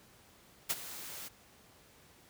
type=noise with ADSR envelope; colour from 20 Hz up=white; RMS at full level=-30 dBFS; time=0.69-1.29 s; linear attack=16 ms; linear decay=36 ms; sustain=-15 dB; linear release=19 ms; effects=pink hiss -61 dBFS RMS until 2.29 s + high-pass 60 Hz 12 dB/octave